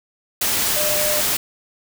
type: tone in noise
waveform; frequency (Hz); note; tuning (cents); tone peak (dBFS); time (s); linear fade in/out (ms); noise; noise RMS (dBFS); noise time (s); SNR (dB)
sine; 602; D5; +43; -23; 0.76-1.21; 5; white; -20; 0.41-1.37; -6
effects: none